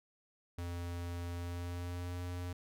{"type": "tone with pitch glide", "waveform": "square", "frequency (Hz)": [86.8, 88.83], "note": ["F2", "F2"], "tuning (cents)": [-10, 30], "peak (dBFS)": -39, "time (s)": [0.58, 2.53], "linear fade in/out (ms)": 5, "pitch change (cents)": 40, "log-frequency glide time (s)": [1.35, 2.19], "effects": []}